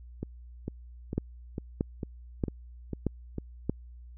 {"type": "two click trains", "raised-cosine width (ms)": 3, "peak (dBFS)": [-14, -20], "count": [5, 8], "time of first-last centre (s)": [[1.18, 3.696], [0.23, 3.383]], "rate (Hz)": [1.59, 2.22], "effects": ["added 60 Hz sine -45 dBFS peak until 4.17 s"]}